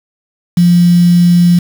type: tone with quantisation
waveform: sine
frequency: 174.61 Hz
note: F3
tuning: in tune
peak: -4 dBFS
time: 0.57-1.59 s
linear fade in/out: 5 ms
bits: 4
effects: none